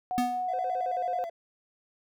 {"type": "tone with pitch glide", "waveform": "sine", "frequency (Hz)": [734, 718.9], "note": ["F#5", "F5"], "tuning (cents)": [-14, 50], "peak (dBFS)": -28, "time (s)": [0.11, 1.24], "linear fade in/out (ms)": 0, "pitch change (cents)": -36, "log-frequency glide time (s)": [0.71, 1.1]}
{"type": "tone with exponential decay", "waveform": "square", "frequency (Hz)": 246.9, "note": "B3", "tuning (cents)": 0, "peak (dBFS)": -23, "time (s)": [0.18, 0.48], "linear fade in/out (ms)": 0, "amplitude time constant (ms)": 65}
{"type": "tone with vibrato", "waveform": "triangle", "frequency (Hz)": 590, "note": "D5", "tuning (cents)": 8, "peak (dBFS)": -32, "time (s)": [0.48, 1.3], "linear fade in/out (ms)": 10, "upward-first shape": "square", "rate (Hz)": 9.2, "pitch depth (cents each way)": 230}
{"effects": []}